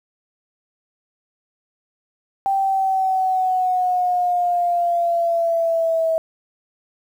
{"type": "exponential sweep", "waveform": "sine", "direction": "down", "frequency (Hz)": [784, 647], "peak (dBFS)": -16, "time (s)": [2.46, 6.18], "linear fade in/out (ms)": 0, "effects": ["8-bit"]}